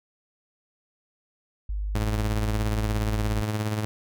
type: tone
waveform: sine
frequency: 50.6 Hz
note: G#1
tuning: 44 cents flat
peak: -26 dBFS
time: 1.69-3.42 s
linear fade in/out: 5 ms
type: tone with tremolo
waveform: sawtooth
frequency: 106.9 Hz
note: A2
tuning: 49 cents flat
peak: -19 dBFS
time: 1.95-3.85 s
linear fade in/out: 0 ms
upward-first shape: triangle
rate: 17 Hz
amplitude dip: 55%
effects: none